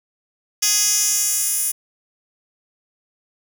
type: tone with high-pass filter sweep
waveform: 10% pulse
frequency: 415.3 Hz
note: G#4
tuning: in tune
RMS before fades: -19 dBFS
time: 0.62-1.72 s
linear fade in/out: 10 ms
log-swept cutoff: 5000 to 10000 Hz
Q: 1.7
effects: none